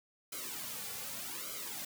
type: noise with flanger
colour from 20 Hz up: white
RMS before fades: -42 dBFS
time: 0.32-1.85 s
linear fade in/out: 5 ms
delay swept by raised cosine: 1.1 to 3.2 ms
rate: 0.84 Hz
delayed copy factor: -1
effects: none